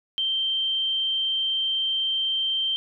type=tone; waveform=sine; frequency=3136 Hz; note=G7; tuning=in tune; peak=-22 dBFS; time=0.18-2.76 s; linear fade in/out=0 ms; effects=none